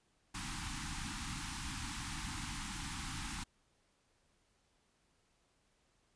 pink band-stop noise, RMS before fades -42 dBFS, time 0.34-3.44 s, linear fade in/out 10 ms, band 320 to 790 Hz, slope 96 dB/octave, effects pink hiss -75 dBFS RMS until 6.15 s + resampled to 22050 Hz

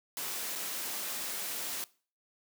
white noise with dropouts, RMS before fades -37 dBFS, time 0.17-1.84 s, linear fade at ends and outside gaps 0 ms, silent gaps 0.553-0.558 s, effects noise-tail reverb RT60 0.4 s tail -21 dB re dry + high-pass 200 Hz 12 dB/octave

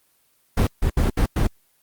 brown noise bursts at uneven times, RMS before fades -18 dBFS, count 5, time 0.57-0.67 / 0.82-0.9 / 0.97-1.1 / 1.17-1.26 / 1.36-1.47 s, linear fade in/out 5 ms, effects white hiss -63 dBFS RMS until 1.82 s + Opus 24 kbps

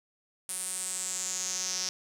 sawtooth tone with band-pass filter sweep, 185 Hz, F#3, in tune, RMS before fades -34 dBFS, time 0.49-1.89 s, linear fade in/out 0 ms, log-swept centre 9600 to 5600 Hz, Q 5.6, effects none

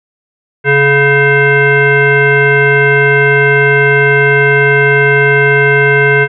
sine tone with frequency modulation, 987.8 Hz, B5, in tune, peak -5 dBFS, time 0.64-6.28 s, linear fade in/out 50 ms, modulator 563 Hz, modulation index 2.1, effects none

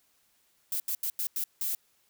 violet noise bursts at uneven times, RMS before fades -31 dBFS, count 6, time 0.72-0.8 / 0.88-0.95 / 1.03-1.1 / 1.19-1.27 / 1.36-1.44 / 1.61-1.75 s, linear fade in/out 2 ms, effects white hiss -69 dBFS RMS until 2.09 s

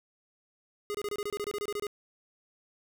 square tone bursts, 413 Hz, G#4, 10 cents flat, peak -32 dBFS, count 14, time 0.9-1.868 s, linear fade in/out 0 ms, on 45 ms, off 26 ms, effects none

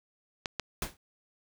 clicks, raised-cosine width 0.2 ms, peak -14 dBFS, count 2, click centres 0.458 / 0.597 s
pink noise with exponential decay, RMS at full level -29 dBFS, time 0.82-0.97 s, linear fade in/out 2 ms, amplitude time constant 31 ms
effects none

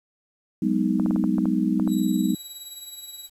sine chord, G# minor seventh, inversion third, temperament just, 186.89 / 207.7 / 249.2 / 311.5 Hz, F#3 / G#3 / B3 / D#4, +18 / 0 / +16 / +2 cents, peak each -25 dBFS, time 0.62-2.35 s, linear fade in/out 5 ms
clicks, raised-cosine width 1 ms, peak -19 dBFS, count 9, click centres 0.998 / 1.061 / 1.109 / 1.161 / 1.24 / 1.383 / 1.456 / 1.798 / 1.876 s
10% pulse tone with tremolo, 3900 Hz, B7, 23 cents flat, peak -26 dBFS, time 1.87-3.3 s, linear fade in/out 50 ms, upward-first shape triangle, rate 19 Hz, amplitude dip 60%
effects resampled to 32000 Hz + 9-bit

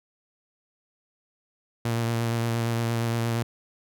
sawtooth tone with vibrato, 116.1 Hz, A#2, 7 cents flat, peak -20 dBFS, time 1.85-3.43 s, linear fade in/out 5 ms, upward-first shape sine, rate 8.6 Hz, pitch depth 21 cents each way, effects none

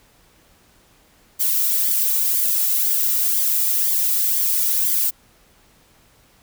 violet noise with flanger, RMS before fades -19 dBFS, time 1.39-5.11 s, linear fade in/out 20 ms, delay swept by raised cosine 0.73 to 1.93 ms, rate 2 Hz, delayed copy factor -0.6, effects pink hiss -55 dBFS RMS until 6.42 s

